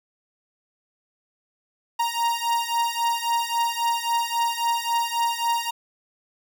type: beating tone pair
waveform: 45% pulse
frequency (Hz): 932.3 / 936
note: A#5 / A#5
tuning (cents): 0 / +7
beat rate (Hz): 3.7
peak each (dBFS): -25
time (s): 1.99-5.71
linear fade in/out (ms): 10
effects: none